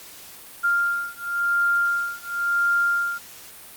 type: beating tone pair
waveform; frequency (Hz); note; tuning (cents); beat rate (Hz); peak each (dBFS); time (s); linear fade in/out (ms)
sine; 1396.9 / 1397.85; F6 / F6; 0 / +1; 0.95; -23; 0.63-3.19; 20
effects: white hiss -43 dBFS RMS until 3.76 s + Opus 48 kbps